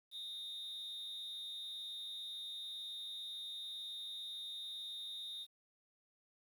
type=tone with amplitude modulation; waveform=triangle; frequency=3701 Hz; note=A#7; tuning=13 cents flat; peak=-39 dBFS; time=0.11-5.47 s; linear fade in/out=50 ms; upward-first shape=sine; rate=249 Hz; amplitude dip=65%; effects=11-bit